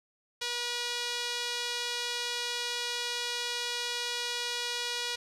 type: tone with band-pass filter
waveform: sawtooth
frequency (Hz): 482.3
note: B4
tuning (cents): -41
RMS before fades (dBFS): -34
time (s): 0.41-5.16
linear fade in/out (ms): 10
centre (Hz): 4100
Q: 1.4
effects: resampled to 32000 Hz + 9-bit